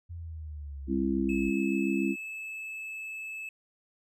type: exponential sweep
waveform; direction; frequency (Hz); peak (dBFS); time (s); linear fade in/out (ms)
sine; down; 86.8 to 55; -37; 0.09-1.51; 20
type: harmonic tone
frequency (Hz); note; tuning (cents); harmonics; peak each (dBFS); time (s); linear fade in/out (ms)
67; C2; +42; 3 / 4 / 5; -30 / -30 / -30; 0.87-2.16; 50
type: tone with pitch glide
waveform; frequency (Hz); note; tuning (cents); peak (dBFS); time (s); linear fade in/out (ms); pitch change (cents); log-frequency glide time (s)
triangle; 2591 to 2609; E7 to E7; -30 to -18; -35; 1.29-3.49; 2; +12; 1.48-2.29
effects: none